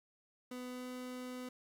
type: tone with pitch glide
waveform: 30% pulse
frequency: 250 to 251.6 Hz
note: B3 to B3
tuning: +21 to +32 cents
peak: -40 dBFS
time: 0.51-1.49 s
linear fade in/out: 5 ms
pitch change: +11 cents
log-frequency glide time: 0.69-0.88 s
effects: 11-bit